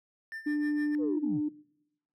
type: tone with tremolo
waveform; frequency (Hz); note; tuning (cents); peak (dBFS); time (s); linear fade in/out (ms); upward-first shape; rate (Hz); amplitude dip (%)
triangle; 1788; A6; +27; -34; 0.32-0.95; 0; sine; 6.5; 75
type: tone with pitch glide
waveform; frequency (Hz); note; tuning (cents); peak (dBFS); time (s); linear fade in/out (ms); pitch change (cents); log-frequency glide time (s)
sine; 296.4 to 299.7; D4 to D4; +16 to +35; -26; 0.46-1.49; 10; +19; 0.87-1.15
type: linear sweep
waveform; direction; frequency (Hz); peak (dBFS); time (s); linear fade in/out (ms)
sine; down; 523.3 to 102.8; -31; 0.98-1.41; 50
effects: noise-tail reverb RT60 0.9 s tail -24 dB re dry + tanh soft clip ceiling -20 dBFS